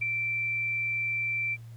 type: tone with ADSR envelope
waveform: sine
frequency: 2343 Hz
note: D7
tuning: 5 cents flat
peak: -23 dBFS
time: 0.01-1.57 s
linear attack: 15 ms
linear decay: 4 ms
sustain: -4 dB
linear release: 39 ms
effects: added 115 Hz sine -42 dBFS peak until 1.76 s + pink hiss -62 dBFS RMS until 1.76 s